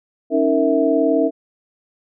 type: tone cluster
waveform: sine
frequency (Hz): 276.4 / 315.6 / 462 / 655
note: C#4 / D#4 / A#4 / E5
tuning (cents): -5 / +25 / -16 / -11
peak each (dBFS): -19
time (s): 0.3-1.31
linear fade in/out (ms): 50
effects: none